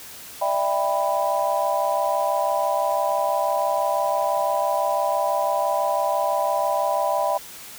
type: chord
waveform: sine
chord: E minor seventh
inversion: third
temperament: just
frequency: 593.3 / 659.3 / 791.1 / 988.9 Hz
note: D5 / E5 / G5 / B5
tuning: +18 / 0 / +16 / +2 cents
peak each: -25 dBFS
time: 0.41-7.38 s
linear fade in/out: 10 ms
effects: white hiss -40 dBFS RMS until 7.78 s